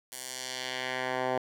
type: tone with band-pass filter sweep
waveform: 10% pulse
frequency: 128.3 Hz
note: C3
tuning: 34 cents flat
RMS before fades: -34 dBFS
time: 0.12-1.38 s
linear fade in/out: 2 ms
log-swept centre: 11000 to 770 Hz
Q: 1
effects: 10-bit